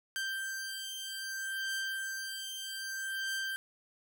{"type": "beating tone pair", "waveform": "sawtooth", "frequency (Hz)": [1569, 1569.63], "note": ["G6", "G6"], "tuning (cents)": [1, 2], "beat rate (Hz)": 0.63, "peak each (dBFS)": [-35, -36], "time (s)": [0.16, 3.56], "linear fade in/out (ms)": 0, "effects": []}